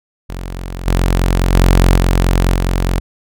sawtooth tone with level steps, 44.78 Hz, F1, 44 cents sharp, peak -19 / -7 / -3 / -6 / -9 dBFS, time 0.29-3 s, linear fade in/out 10 ms, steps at 0.86 / 1.53 / 1.97 / 2.55 s, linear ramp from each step 5 ms, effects none

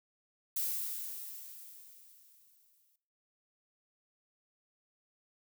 violet noise with exponential decay, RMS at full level -33 dBFS, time 0.56-2.96 s, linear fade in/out 5 ms, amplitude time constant 520 ms, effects noise-tail reverb RT60 0.5 s tail -17 dB re dry

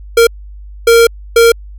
square tone bursts at uneven times, 463.4 Hz, A#4, 10 cents flat, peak -4 dBFS, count 3, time 0.17-0.27 / 0.87-1.07 / 1.36-1.52 s, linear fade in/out 5 ms, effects added 50 Hz sine -28 dBFS peak until 1.78 s

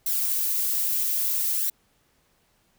violet noise with flanger, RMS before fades -25 dBFS, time 0.06-1.7 s, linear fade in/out 5 ms, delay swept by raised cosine 0.51 to 6.31 ms, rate 0.61 Hz, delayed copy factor +0.5, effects pink hiss -66 dBFS RMS until 2.78 s

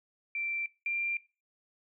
sine tone pair in turn, 2349 / 2376 Hz, D7 / D7, 0 / +20 cents, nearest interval unison, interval 20 cents, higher second, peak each -32 / -29 dBFS, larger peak second, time 0.35-0.66 / 0.86-1.17 s, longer neither, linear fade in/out 2 ms, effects noise-tail reverb RT60 0.3 s tail -20 dB re dry

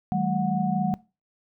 sine tone cluster, 158 / 190.8 / 215.4 / 734 Hz, D#3 / G3 / A3 / F#5, +27 / -47 / -37 / -14 cents, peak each -30 / -26 / -28 / -27 dBFS, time 0.12-0.94 s, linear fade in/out 0 ms, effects noise-tail reverb RT60 0.3 s tail -22 dB re dry

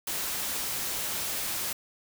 white noise, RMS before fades -32 dBFS, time 0.07-1.73 s, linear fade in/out 5 ms, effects none

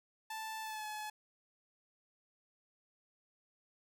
sawtooth tone with pitch glide, 880 to 853 Hz, A5 to G#5, 0 to +46 cents, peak -37 dBFS, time 0.3-1.1 s, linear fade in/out 5 ms, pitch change -54 cents, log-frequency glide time 0.62-0.86 s, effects none

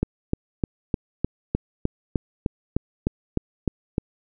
click train, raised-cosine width 3 ms, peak -8 dBFS, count 14, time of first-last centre 0.03-3.981 s, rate 3.29 Hz, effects none

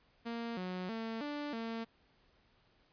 sawtooth tone with pitch steps, 232.7 / 182.9 / 225 / 292.8 / 227.5 Hz, A#3 / F#3 / A3 / D4 / A#3, -3 / -20 / +39 / -5 / -42 cents, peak -34 dBFS, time 0.25-1.85 s, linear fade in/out 20 ms, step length 320 ms, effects pink hiss -70 dBFS RMS until 2.92 s + resampled to 11025 Hz

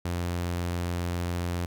sawtooth tone, 87.31 Hz, F2, in tune, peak -24 dBFS, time 0.05-1.66 s, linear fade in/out 5 ms, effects none

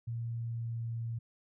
sine tone with pitch glide, 116.5 to 115.49 Hz, A#2 to A#2, -1 to -16 cents, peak -34 dBFS, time 0.07-1.19 s, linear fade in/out 10 ms, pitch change -15 cents, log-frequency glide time 0.28-0.9 s, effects none

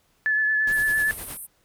sine tone with vibrato, 1728 Hz, A6, 32 cents flat, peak -19 dBFS, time 0.26-1.11 s, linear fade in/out 0 ms, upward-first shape triangle, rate 8.8 Hz, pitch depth 21 cents each way
pink noise with tremolo, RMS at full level -37 dBFS, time 0.67-1.37 s, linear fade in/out 2 ms, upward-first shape sine, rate 9.7 Hz, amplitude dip 70%
pink band-pass noise, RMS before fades -38 dBFS, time 0.71-1.47 s, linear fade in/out 20 ms, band 8600 to 14000 Hz, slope 96 dB/octave
effects pink hiss -65 dBFS RMS until 1.64 s

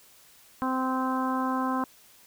harmonic tone, 259.7 Hz, C4, 13 cents flat, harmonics 1 / 2 / 3 / 4 / 5 / 6, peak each -28 / -37 / -34 / -30 / -36 / -41 dBFS, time 0.62-1.84 s, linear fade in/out 0 ms, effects white hiss -56 dBFS RMS until 2.26 s

